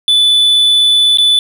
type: tone with dropouts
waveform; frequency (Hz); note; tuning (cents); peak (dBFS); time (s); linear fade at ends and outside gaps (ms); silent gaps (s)
triangle; 3484; A7; -18; -5; 0.08-1.39; 1; 1.173-1.184
effects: none